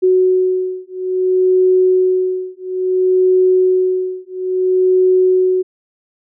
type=beating tone pair; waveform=sine; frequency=370 / 370.59 Hz; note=F#4 / F#4; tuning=0 / +3 cents; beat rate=0.59 Hz; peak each=-14 dBFS; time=0.02-5.63 s; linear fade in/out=20 ms; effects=none